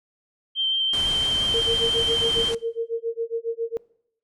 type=tone with vibrato; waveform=sine; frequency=3136 Hz; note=G7; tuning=in tune; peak=-20 dBFS; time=0.55-2.53 s; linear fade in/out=50 ms; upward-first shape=square; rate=5.9 Hz; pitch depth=10 cents each way
type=low-pass noise; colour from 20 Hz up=pink; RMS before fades=-33 dBFS; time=0.93-2.55 s; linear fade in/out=5 ms; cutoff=11000 Hz; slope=96 dB/octave
type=tone with tremolo; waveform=sine; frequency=459.9 Hz; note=A#4; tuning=23 cents flat; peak=-21 dBFS; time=1.54-3.77 s; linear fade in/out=0 ms; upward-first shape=sine; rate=7.3 Hz; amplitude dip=100%
effects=noise-tail reverb RT60 0.7 s tail -23 dB re dry